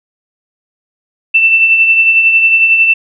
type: tone with tremolo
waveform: sine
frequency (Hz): 2670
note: E7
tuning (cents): +22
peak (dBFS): -3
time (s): 1.34-2.94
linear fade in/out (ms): 10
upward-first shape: triangle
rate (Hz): 11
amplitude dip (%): 50
effects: none

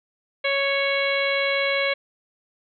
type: harmonic tone with a mistuned harmonic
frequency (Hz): 554.4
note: C#5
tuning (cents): 0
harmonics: 1 / 2 / 3 / 4 / 5 / 6 / 7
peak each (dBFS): -24 / -32 / -30 / -24 / -33 / -32 / -33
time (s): 0.44-1.94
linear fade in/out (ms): 10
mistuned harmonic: 7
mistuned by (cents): +49
effects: none

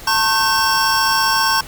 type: tone cluster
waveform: square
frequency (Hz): 894 / 1087 / 1541 / 5470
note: A5 / C#6 / G6 / F8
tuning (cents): +27 / -34 / -30 / -37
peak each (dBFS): -20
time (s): 0.07-1.61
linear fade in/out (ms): 5
effects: pink hiss -36 dBFS RMS until 1.67 s

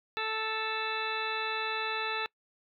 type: harmonic tone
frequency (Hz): 440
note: A4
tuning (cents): 0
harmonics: 1 / 2 / 3 / 4 / 5 / 6 / 8 / 9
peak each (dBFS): -39 / -38 / -37 / -38 / -44 / -37 / -42 / -41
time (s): 0.17-2.26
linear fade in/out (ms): 0
effects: noise-tail reverb RT60 0.1 s tail -24 dB re dry

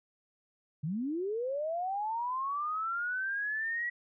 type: linear sweep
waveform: sine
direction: up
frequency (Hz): 138.59 to 1939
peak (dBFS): -31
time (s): 0.83-3.9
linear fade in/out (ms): 10
effects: none

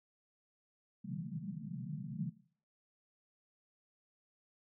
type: band-pass noise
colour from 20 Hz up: white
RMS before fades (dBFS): -42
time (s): 1.04-2.3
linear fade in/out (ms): 10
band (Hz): 130 to 220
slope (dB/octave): 96
effects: noise-tail reverb RT60 0.5 s tail -18 dB re dry

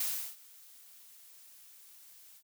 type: noise with ADSR envelope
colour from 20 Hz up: blue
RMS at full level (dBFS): -32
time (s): 0-2.43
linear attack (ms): 4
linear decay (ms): 350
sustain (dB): -24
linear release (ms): 62
effects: none

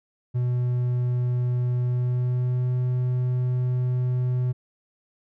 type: tone with pitch glide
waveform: triangle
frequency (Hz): 123.47 to 125.41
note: B2 to B2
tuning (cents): 0 to +27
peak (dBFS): -19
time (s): 0.34-4.53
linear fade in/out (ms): 20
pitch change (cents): +27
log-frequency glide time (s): 1.83-2.71
effects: none

